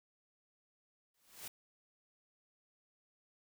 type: noise with exponential growth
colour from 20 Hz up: white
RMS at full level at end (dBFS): -43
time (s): 1.14-1.48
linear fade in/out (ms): 5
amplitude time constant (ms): 73
effects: none